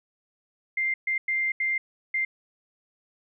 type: tone bursts at uneven times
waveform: sine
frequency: 2097 Hz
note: C7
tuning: 3 cents sharp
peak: -23 dBFS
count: 5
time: 0.77-0.94 / 1.07-1.18 / 1.28-1.52 / 1.6-1.78 / 2.14-2.25 s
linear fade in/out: 5 ms
effects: none